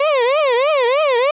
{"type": "tone with vibrato", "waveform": "35% pulse", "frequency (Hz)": 542, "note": "C#5", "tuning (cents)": -39, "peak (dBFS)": -11, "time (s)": [0, 1.31], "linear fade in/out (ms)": 5, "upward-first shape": "triangle", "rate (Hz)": 3.2, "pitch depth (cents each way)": 290, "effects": ["resampled to 8000 Hz", "8-bit"]}